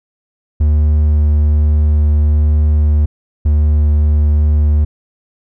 triangle tone pair in turn, 75.1 / 74.79 Hz, D2 / D2, +39 / +32 cents, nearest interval unison, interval 7 cents, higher first, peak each -6 dBFS, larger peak neither, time 0.6-3.06 / 3.45-4.85 s, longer first, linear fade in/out 10 ms, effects none

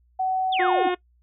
sine tone, 752 Hz, F#5, 28 cents sharp, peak -21 dBFS, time 0.19-0.9 s, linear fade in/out 10 ms
sine exponential sweep, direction down, 3729 to 265.3 Hz, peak -25 dBFS, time 0.52-0.88 s, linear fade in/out 10 ms
harmonic tone, 360 Hz, F#4, 47 cents flat, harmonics 1 / 2 / 3 / 4 / 5 / 6 / 7 / 8 / 9 / 10, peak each -23 / -29 / -33 / -35 / -37 / -39 / -40 / -41 / -42 / -43 dBFS, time 0.59-0.95 s, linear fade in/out 10 ms
effects noise-tail reverb RT60 0.1 s tail -21 dB re dry + added 60 Hz sine -58 dBFS peak until 1.22 s

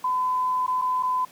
sine tone with dropouts, 1012 Hz, B5, 42 cents sharp, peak -21 dBFS, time 0.04-1.25 s, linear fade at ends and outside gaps 5 ms, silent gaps 0.665-0.678 / 0.815-0.819 / 1.027-1.032 s, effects pink hiss -50 dBFS RMS until 1.31 s + high-pass 150 Hz 12 dB/octave

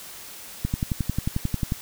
click train, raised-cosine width 5 ms, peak -11 dBFS, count 13, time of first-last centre 0.65-1.721 s, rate 11.2 Hz, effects white hiss -41 dBFS RMS until 1.81 s

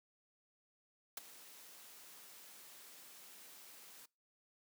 white noise with ADSR envelope, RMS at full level -41 dBFS, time 1.17-4.06 s, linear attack 3 ms, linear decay 19 ms, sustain -16 dB, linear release 9 ms, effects noise-tail reverb RT60 0.3 s tail -25 dB re dry + high-pass 200 Hz 12 dB/octave

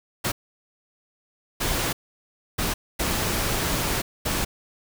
pink noise bursts at uneven times, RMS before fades -25 dBFS, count 5, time 0.24-0.32 / 1.6-1.93 / 2.58-2.74 / 2.99-4.02 / 4.25-4.45 s, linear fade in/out 10 ms, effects none

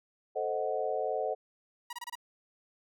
sine chord, A diminished seventh, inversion none, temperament equal, 440 / 523.3 / 622.3 / 740 Hz, A4 / C5 / Eb5 / Gb5, 0 / 0 / 0 / 0 cents, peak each -35 dBFS, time 0.35-1.35 s, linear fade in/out 20 ms
sawtooth tone bursts, 960 Hz, B5, 49 cents flat, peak -34 dBFS, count 5, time 1.9-2.154 s, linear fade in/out 5 ms, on 30 ms, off 26 ms
effects none

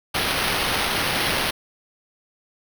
blue noise with sample-and-hold, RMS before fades -23 dBFS, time 0.14-1.51 s, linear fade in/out 10 ms, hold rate 7350 Hz, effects none

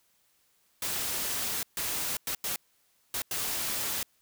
white noise bursts at uneven times, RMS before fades -32 dBFS, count 6, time 0.82-1.63 / 1.77-2.17 / 2.27-2.35 / 2.44-2.56 / 3.14-3.22 / 3.31-4.03 s, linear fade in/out 2 ms, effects white hiss -69 dBFS RMS until 4.21 s

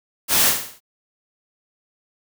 white noise with echo, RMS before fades -17 dBFS, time 0.28-0.54 s, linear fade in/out 50 ms, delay 53 ms, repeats 5, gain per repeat -6 dB, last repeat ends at 0.805 s, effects none

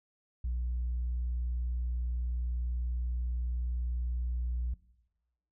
sine tone with tanh clipping, 60.4 Hz, B1, 38 cents flat, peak -31 dBFS, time 0.44-4.74 s, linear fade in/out 5 ms, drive 1 dB, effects noise-tail reverb RT60 1.0 s tail -19 dB re dry

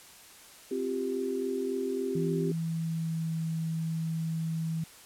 sine chord, C suspended fourth, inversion none, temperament just, 261.6 / 348.8 / 392.4 Hz, C4 / F4 / G4, 0 / -2 / +2 cents, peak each -34 / -37 / -31 dBFS, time 0.71-2.52 s, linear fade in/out 5 ms
sine tone with pitch glide, 164.81 to 162.17 Hz, E3 to E3, 0 to -28 cents, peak -29 dBFS, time 2.15-4.84 s, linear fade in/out 5 ms, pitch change -28 cents, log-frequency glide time 2.33-3.33 s
effects white hiss -52 dBFS RMS until 5.05 s + low-pass 12000 Hz 12 dB/octave

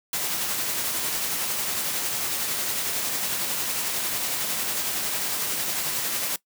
white noise with tremolo, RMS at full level -26 dBFS, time 0.13-6.36 s, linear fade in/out 2 ms, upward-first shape triangle, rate 11 Hz, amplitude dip 30%, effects noise-tail reverb RT60 0.1 s tail -20 dB re dry + high-pass 100 Hz 12 dB/octave

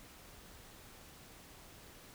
silence, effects pink hiss -56 dBFS RMS until 2.14 s

